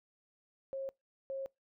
sine tone bursts at uneven times, 540 Hz, C#5, 45 cents flat, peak -36 dBFS, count 2, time 0.73-0.89 / 1.3-1.46 s, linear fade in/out 0 ms, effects noise-tail reverb RT60 0.2 s tail -26 dB re dry

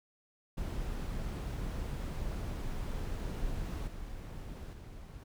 brown noise with level steps, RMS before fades -37 / -43 / -47 dBFS, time 0.57-5.24 s, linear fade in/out 10 ms, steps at 3.87 / 4.73 s, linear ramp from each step 5 ms, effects none

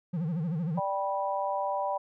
triangle tone with vibrato, 164.81 Hz, E3, in tune, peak -26 dBFS, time 0.13-0.8 s, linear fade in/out 10 ms, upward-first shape sine, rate 13 Hz, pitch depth 170 cents each way
sine chord, G major, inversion second, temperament equal with one note detuned, 587.3 / 784 / 979.2 Hz, D5 / G5 / B5, 0 / 0 / -15 cents, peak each -32 dBFS, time 0.77-1.98 s, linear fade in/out 10 ms
effects none

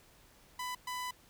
sawtooth tone bursts at uneven times, 998 Hz, B5, 18 cents sharp, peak -33 dBFS, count 2, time 0.59-0.75 / 0.87-1.11 s, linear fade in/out 5 ms, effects pink hiss -62 dBFS RMS until 1.29 s

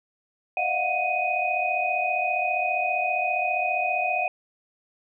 sine tone cluster, 610 / 696 / 731 / 2497 Hz, D#5 / F5 / F#5 / D#7, -34 / -6 / -21 / +6 cents, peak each -33 / -30 / -26 / -26 dBFS, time 0.57-4.28 s, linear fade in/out 2 ms, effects none

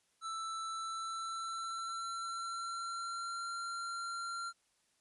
square tone with pitch glide, 1324 to 1376.2 Hz, E6 to F6, +7 to -26 cents, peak -39 dBFS, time 0.21-4.53 s, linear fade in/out 50 ms, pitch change +67 cents, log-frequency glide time 0.66-3.5 s, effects white hiss -75 dBFS RMS until 5 s + resampled to 24000 Hz

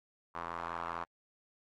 square tone with band-pass filter, 42.34 Hz, E1, 47 cents sharp, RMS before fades -41 dBFS, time 0.34-1.05 s, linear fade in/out 20 ms, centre 1100 Hz, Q 3.2, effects AAC 32 kbps

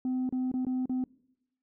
sine tone with dropouts, 255.8 Hz, C4, 39 cents flat, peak -25 dBFS, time 0.05-1.04 s, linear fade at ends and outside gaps 2 ms, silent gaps 0.292-0.325 / 0.516-0.539 / 0.65-0.667 / 0.857-0.895 s, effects noise-tail reverb RT60 0.9 s tail -24 dB re dry + tanh soft clip ceiling -26 dBFS

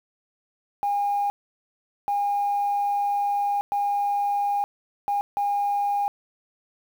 sine tone bursts at uneven times, 812 Hz, G#5, 39 cents flat, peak -20 dBFS, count 5, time 0.83-1.3 / 2.08-3.61 / 3.72-4.64 / 5.08-5.21 / 5.37-6.08 s, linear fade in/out 0 ms, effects tanh soft clip ceiling -17 dBFS + 8-bit

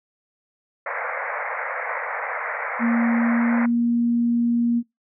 white band-pass noise, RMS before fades -28 dBFS, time 0.86-3.66 s, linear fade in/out 5 ms, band 470 to 2200 Hz, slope 96 dB/octave
sine tone with pitch glide, 233.3 to 236.3 Hz, A#3 to A#3, +2 to +24 cents, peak -17 dBFS, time 2.79-4.83 s, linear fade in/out 50 ms, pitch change +22 cents, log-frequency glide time 3.15-3.71 s
effects noise-tail reverb RT60 0.2 s tail -25 dB re dry

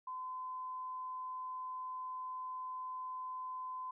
sine tone, 1022 Hz, C6, 41 cents flat, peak -40 dBFS, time 0.07-3.91 s, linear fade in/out 5 ms, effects none

